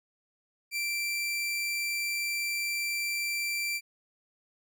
sawtooth tone, 2349 Hz, D7, in tune, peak -26 dBFS, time 0.71-3.81 s, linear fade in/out 50 ms, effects none

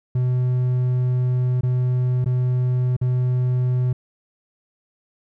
triangle tone with dropouts, 125.7 Hz, B2, 31 cents sharp, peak -15 dBFS, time 0.15-3.93 s, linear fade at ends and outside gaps 5 ms, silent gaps 1.61-1.632 / 2.245-2.259 / 2.966-3.013 s, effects none

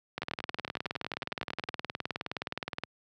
two click trains, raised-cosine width 0.3 ms, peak -18 / -17 dBFS, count 17 / 52, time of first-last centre 0.22-1.688 / 0.18-2.836 s, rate 10.9 / 19.2 Hz, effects high-pass 100 Hz 12 dB/octave

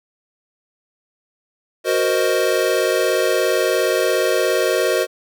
square chord, C half-diminished seventh, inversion second, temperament equal, 370 / 466.2 / 523.3 / 622.3 Hz, Gb4 / Bb4 / C5 / Eb5, 0 / 0 / 0 / 0 cents, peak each -22 dBFS, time 1.84-5.07 s, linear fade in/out 50 ms, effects none

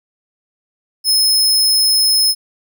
sawtooth tone, 5180 Hz, E8, 31 cents flat, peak -8 dBFS, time 1.04-2.35 s, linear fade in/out 50 ms, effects none

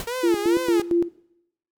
pink noise with exponential decay, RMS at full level -27 dBFS, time 0-0.13 s, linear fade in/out 1 ms, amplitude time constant 28 ms
sawtooth tone with vibrato, 457 Hz, A#4, 34 cents flat, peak -22 dBFS, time 0.07-0.82 s, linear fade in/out 5 ms, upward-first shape sine, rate 2.3 Hz, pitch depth 200 cents each way
sine tone with tremolo, 343.3 Hz, F4, 30 cents flat, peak -16 dBFS, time 0.23-1.09 s, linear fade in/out 10 ms, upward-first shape square, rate 4.4 Hz, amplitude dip 80%
effects noise-tail reverb RT60 0.8 s tail -20 dB re dry

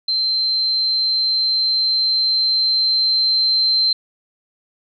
sine tone with level ramp, 4116 Hz, C8, 29 cents flat, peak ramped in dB -16 to -13 dBFS, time 0.08-3.93 s, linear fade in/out 5 ms, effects none

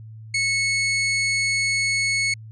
sawtooth tone, 2200 Hz, C#7, 14 cents flat, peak -16 dBFS, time 0.34-2.34 s, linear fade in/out 5 ms, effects added 110 Hz sine -37 dBFS peak until 2.51 s + resampled to 22050 Hz

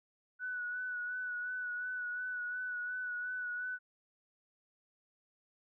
sine tone with vibrato, 1480 Hz, F#6, in tune, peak -36 dBFS, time 0.39-3.79 s, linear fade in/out 50 ms, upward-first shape sine, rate 2.8 Hz, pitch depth 27 cents each way, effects none

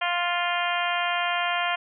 harmonic tone, 350 Hz, F4, 4 cents sharp, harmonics 2 / 3 / 4 / 5 / 6 / 7 / 8 / 9, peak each -28 / -30 / -31 / -32 / -33 / -33 / -34 / -35 dBFS, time 0.01-1.76 s, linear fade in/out 10 ms, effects none

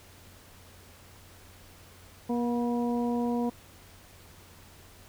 harmonic tone with a mistuned harmonic, 239 Hz, A#3, 43 cents sharp, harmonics 1 / 2 / 3 / 4, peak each -27 / -33 / -37 / -39 dBFS, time 2.29-3.5 s, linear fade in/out 10 ms, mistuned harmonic 4, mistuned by +24 cents, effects added 90 Hz sine -56 dBFS peak until 5.08 s + pink hiss -54 dBFS RMS until 5.08 s

